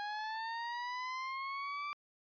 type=linear sweep; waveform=30% pulse; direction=up; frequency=820 to 1174.7 Hz; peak=-35 dBFS; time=0-1.93 s; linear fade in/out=0 ms; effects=resampled to 11025 Hz